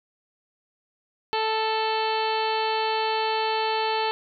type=harmonic tone; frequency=440 Hz; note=A4; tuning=in tune; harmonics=1 / 2 / 3 / 4 / 5 / 6 / 7 / 8 / 9 / 10; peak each=-28 / -25 / -35 / -36 / -39 / -34 / -35 / -41 / -40 / -36 dBFS; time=1.33-4.11 s; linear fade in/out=0 ms; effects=none